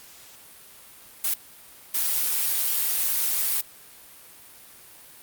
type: noise bursts at uneven times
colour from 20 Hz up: blue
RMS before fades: -24 dBFS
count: 2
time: 1.24-1.34 / 1.94-3.61 s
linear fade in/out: 5 ms
effects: white hiss -48 dBFS RMS until 5.22 s + Opus 48 kbps